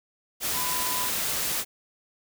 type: tone in noise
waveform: sine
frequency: 1000 Hz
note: B5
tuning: 21 cents sharp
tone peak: -32 dBFS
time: 0.52-1.11 s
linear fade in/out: 50 ms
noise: white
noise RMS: -28 dBFS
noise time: 0.4-1.65 s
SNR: -7 dB
effects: none